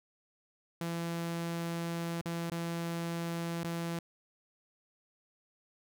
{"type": "tone with dropouts", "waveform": "sawtooth", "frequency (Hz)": 168.6, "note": "E3", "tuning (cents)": 39, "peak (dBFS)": -30, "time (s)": [0.81, 3.99], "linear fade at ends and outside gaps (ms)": 2, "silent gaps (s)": [[2.213, 2.257], [2.499, 2.517], [3.634, 3.644]], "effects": []}